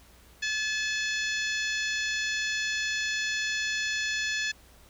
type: harmonic tone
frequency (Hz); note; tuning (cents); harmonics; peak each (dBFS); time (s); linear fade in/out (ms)
861; A5; -38; 2 / 3 / 4 / 5 / 6 / 7 / 8; -30 / -34 / -36 / -38 / -40 / -41 / -42; 0.42-4.52; 10
effects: added 60 Hz sine -57 dBFS peak until 4.89 s + pink hiss -57 dBFS RMS until 4.89 s